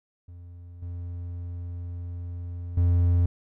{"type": "tone with level steps", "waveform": "triangle", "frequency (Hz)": 87.31, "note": "F2", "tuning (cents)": 0, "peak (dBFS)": [-39, -30, -16], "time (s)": [0.28, 3.26], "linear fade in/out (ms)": 5, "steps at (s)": [0.82, 2.77], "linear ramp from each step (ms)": 5, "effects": []}